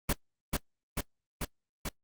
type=noise with echo; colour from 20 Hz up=pink; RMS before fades=-27 dBFS; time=0.09-0.13 s; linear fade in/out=5 ms; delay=440 ms; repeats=4; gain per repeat=-2 dB; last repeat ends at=1.89 s; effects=noise-tail reverb RT60 0.1 s tail -22 dB re dry + Opus 24 kbps